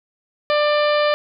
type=harmonic tone; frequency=594 Hz; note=D5; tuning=20 cents sharp; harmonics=1 / 2 / 3 / 4 / 5 / 6 / 7 / 8; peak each=-16 / -22 / -26 / -28 / -30 / -32 / -33 / -34 dBFS; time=0.5-1.14 s; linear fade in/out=0 ms; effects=none